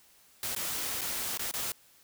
white noise with dropouts, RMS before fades -34 dBFS, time 0.43-1.72 s, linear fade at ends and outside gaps 2 ms, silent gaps 0.55-0.562 / 1.011-1.015 / 1.375-1.393 / 1.513-1.538 s, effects white hiss -61 dBFS RMS until 2.03 s

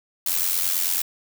blue noise with amplitude modulation, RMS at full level -20 dBFS, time 0.26-1.02 s, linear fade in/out 5 ms, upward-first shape sine, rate 89.1 Hz, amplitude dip 70%, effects none

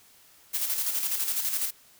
blue noise with tremolo, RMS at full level -27 dBFS, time 0.53-1.71 s, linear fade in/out 20 ms, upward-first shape square, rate 12 Hz, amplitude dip 45%, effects white hiss -57 dBFS RMS until 1.99 s

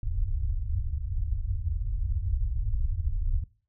pink low-pass noise, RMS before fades -28 dBFS, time 0.03-3.44 s, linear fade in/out 2 ms, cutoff 100 Hz, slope 48 dB/octave, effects noise-tail reverb RT60 0.4 s tail -20 dB re dry

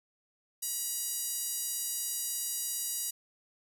5% pulse tone with high-pass filter, 963 Hz, B5, 44 cents flat, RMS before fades -35 dBFS, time 0.62-3.11 s, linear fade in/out 10 ms, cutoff 6600 Hz, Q 0.61, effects none

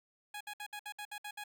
15% pulse tone bursts, 831 Hz, G#5, 1 cent sharp, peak -35 dBFS, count 9, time 0.34-1.439 s, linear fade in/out 5 ms, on 67 ms, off 62 ms, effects none

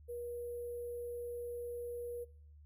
sine tone with sample-and-hold, 480 Hz, B4, 49 cents flat, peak -40 dBFS, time 0.08-2.25 s, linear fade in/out 20 ms, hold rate 11025 Hz, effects noise-tail reverb RT60 0.5 s tail -21 dB re dry + added 74 Hz sine -55 dBFS peak until 2.65 s

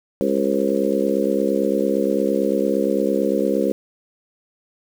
harmonic tone with a mistuned harmonic, 68.8 Hz, C#2, 12 cents flat, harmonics 3 / 4 / 5 / 6 / 7 / 8, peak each -24 / -24 / -24 / -24 / -24 / -24 dBFS, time 0.21-3.72 s, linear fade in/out 0 ms, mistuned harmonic 8, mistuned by -40 cents, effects 7-bit

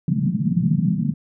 pink band-pass noise, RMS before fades -20 dBFS, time 0.08-1.14 s, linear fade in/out 2 ms, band 140 to 210 Hz, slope 48 dB/octave, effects none

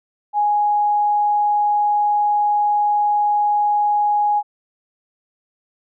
sine tone, 830.6 Hz, G#5, in tune, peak -14 dBFS, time 0.33-4.43 s, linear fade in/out 50 ms, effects none

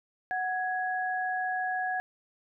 sine tone pair together, 740 / 1666 Hz, F#5 / G#6, 0 / +5 cents, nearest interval octave + major second, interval 1405 cents, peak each -30 / -32 dBFS, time 0.31-2 s, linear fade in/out 0 ms, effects none

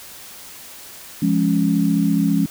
sine chord, Db major, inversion first, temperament just, 173.24 / 207.9 / 277.2 Hz, F3 / Ab3 / Db4, -14 / +2 / 0 cents, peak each -19 dBFS, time 1.22-2.46 s, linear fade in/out 5 ms, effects white hiss -39 dBFS RMS until 2.5 s

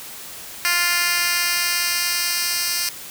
10% pulse tone with high-pass filter sweep, 349.5 Hz, F4, 1 cent sharp, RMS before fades -21 dBFS, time 0.65-2.89 s, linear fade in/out 0 ms, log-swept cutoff 2100 to 4200 Hz, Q 0.91, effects white hiss -36 dBFS RMS until 3.1 s

